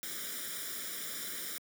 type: noise with comb filter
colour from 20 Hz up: white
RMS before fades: -40 dBFS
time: 0.03-1.58 s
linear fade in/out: 0 ms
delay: 0.56 ms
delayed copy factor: +0.9
effects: high-pass 200 Hz 12 dB/octave